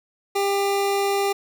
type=tone; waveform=25% pulse; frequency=398.3 Hz; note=G4; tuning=28 cents sharp; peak=-16 dBFS; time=0.35-1.33 s; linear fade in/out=10 ms; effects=none